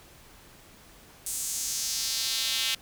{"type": "tone with high-pass filter sweep", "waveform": "square", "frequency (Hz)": 121.4, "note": "B2", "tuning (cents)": -29, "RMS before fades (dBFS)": -30, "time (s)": [1.26, 2.75], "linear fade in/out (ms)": 5, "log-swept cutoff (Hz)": [8400, 3100], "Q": 2.1, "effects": ["pink hiss -53 dBFS RMS until 2.81 s"]}